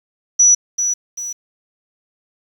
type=tone with echo; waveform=sine; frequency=5900 Hz; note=F#8; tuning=6 cents flat; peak=-7 dBFS; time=0.39-0.55 s; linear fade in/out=10 ms; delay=390 ms; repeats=2; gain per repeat=-8 dB; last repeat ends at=1.33 s; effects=7-bit